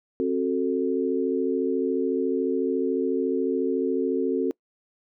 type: chord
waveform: sine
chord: F# diminished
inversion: second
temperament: just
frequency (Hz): 266.4 / 370 / 444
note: C4 / F#4 / A4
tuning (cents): +31 / 0 / +16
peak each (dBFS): -26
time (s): 0.2-4.51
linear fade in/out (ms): 0
effects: noise-tail reverb RT60 0.1 s tail -25 dB re dry